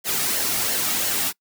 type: noise with flanger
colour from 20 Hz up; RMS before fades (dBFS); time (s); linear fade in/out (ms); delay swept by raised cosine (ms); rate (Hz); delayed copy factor
white; -23; 0.04-1.33; 50; 0.81 to 2.01; 2.9; -0.5
effects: noise-tail reverb RT60 0.1 s tail -24 dB re dry